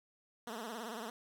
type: tone with vibrato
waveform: 10% pulse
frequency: 226.7 Hz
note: A#3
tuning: 48 cents flat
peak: -33 dBFS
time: 0.47-1.1 s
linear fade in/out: 2 ms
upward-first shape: triangle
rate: 18 Hz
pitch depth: 150 cents each way
effects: none